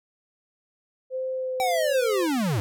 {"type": "tone with vibrato", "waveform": "sine", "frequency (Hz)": 516, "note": "C5", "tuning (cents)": -24, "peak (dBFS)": -26, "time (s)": [1.1, 2.28], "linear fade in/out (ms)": 50, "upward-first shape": "sine", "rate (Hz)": 1.4, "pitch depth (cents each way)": 12}
{"type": "linear sweep", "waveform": "square", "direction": "down", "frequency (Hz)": [776, 92.5], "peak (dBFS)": -23, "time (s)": [1.6, 2.6], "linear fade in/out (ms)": 0}
{"effects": []}